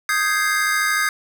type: chord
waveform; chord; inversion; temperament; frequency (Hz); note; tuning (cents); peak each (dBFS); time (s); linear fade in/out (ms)
square; Ab major seventh; second; equal; 1244.5 / 1568 / 1661.2 / 2093; Eb6 / G6 / Ab6 / C7; 0 / 0 / 0 / 0; -24; 0.09-1.09; 2
effects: none